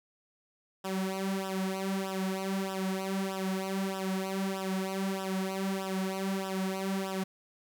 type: tone with flanger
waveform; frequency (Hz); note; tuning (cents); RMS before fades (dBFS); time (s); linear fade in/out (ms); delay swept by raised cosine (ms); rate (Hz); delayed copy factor
sawtooth; 191.5; G3; -40; -33; 0.84-7.24; 10; 0.45 to 4.65; 1.6; -0.85
effects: 11-bit